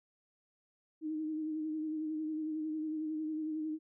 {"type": "tone with vibrato", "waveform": "sine", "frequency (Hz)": 311.1, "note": "D#4", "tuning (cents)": 0, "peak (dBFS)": -34, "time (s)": [1.01, 3.79], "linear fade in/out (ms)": 50, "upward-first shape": "sine", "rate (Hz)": 11, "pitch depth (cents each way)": 33, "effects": []}